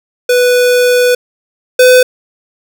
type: tone pair in turn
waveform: square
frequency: 493.9 / 504.3 Hz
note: B4 / B4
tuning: 0 / +36 cents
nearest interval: unison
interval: 36 cents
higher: second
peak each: -7 / -3 dBFS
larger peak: second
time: 0.29-1.15 / 1.79-2.03 s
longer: first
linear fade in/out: 5 ms
effects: none